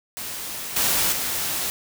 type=noise with level steps; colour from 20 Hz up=white; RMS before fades=-32 / -21 / -26 dBFS; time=0.17-1.7 s; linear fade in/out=0 ms; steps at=0.76 / 1.12 s; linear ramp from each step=5 ms; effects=none